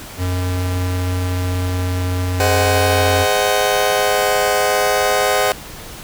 square tone, 90.8 Hz, F#2, 32 cents flat, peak -18 dBFS, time 0.17-3.27 s, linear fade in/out 50 ms
sawtooth chord, Ab dominant seventh, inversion none, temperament just, 415.3 / 519.1 / 623 / 747.5 Hz, Ab4 / C5 / Eb5 / Gb5, 0 / -14 / +2 / +17 cents, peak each -17 / -15 / -16 / -15 dBFS, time 2.4-5.52 s, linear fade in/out 0 ms
effects pink hiss -34 dBFS RMS until 6.03 s

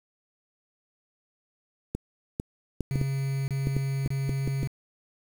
clicks, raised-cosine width 3 ms, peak -16 dBFS, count 11, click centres 1.95 / 2.399 / 2.807 / 2.957 / 3.014 / 3.671 / 3.766 / 4.061 / 4.294 / 4.476 / 4.631 s
triangle tone bursts, 136.1 Hz, C#3, 31 cents flat, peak -24 dBFS, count 3, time 2.91-4.674 s, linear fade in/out 0 ms, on 570 ms, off 27 ms
effects 7-bit

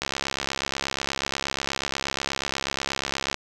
click train, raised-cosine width 0.2 ms, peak -8 dBFS, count 228, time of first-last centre 0.02-3.344 s, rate 68.3 Hz, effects none

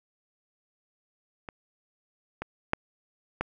clicks, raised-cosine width 0.5 ms, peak -23 / -18 / -8 / -13 dBFS, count 4, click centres 1.488 / 2.42 / 2.734 / 3.41 s, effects none

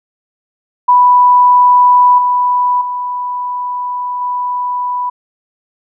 sine tone with level steps, 987.8 Hz, B5, in tune, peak -4 / -9 / -16 / -14 dBFS, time 0.88-5.1 s, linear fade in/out 10 ms, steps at 2.18 / 2.81 / 4.21 s, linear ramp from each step 5 ms, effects none

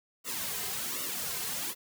white noise with flanger, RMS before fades -35 dBFS, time 0.24-1.75 s, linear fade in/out 50 ms, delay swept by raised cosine 1.2 to 3.6 ms, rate 1.3 Hz, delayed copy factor -0.95, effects none

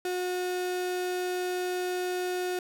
35% pulse tone, 362.6 Hz, F#4, 35 cents flat, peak -27 dBFS, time 0.05-2.59 s, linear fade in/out 2 ms, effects none

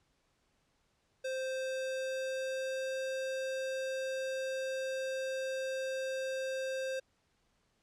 square tone with pitch glide, 523.3 to 527.2 Hz, C5 to C5, 0 to +13 cents, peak -35 dBFS, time 1.24-7 s, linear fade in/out 10 ms, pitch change +13 cents, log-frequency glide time 1.51-3.01 s, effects pink hiss -75 dBFS RMS until 7.82 s + low-pass 8000 Hz 12 dB/octave

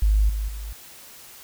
sine tone with level steps, 51.91 Hz, G#1, in tune, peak -15 / -23 / -30 dBFS, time 0.02-0.73 s, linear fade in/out 5 ms, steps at 0.29 / 0.48 s, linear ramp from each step 5 ms, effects white hiss -45 dBFS RMS until 1.43 s

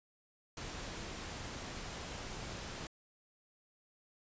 pink noise, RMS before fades -44 dBFS, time 0.57-2.87 s, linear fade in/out 2 ms, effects resampled to 16000 Hz

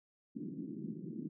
white band-pass noise, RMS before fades -43 dBFS, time 0.35-1.29 s, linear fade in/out 20 ms, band 150 to 320 Hz, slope 48 dB/octave, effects none

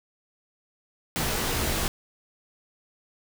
pink noise with comb filter, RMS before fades -27 dBFS, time 1.16-1.88 s, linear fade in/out 0 ms, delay 20 ms, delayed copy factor -1, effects none

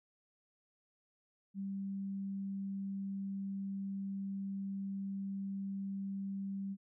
sine tone, 195.9 Hz, G3, 1 cent flat, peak -37 dBFS, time 1.54-6.77 s, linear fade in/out 50 ms, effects none

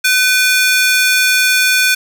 sawtooth ring-modulated tone, 1975.5 Hz, B6, in tune, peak -3 dBFS, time 0.04-1.95 s, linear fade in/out 10 ms, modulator 459 Hz, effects none

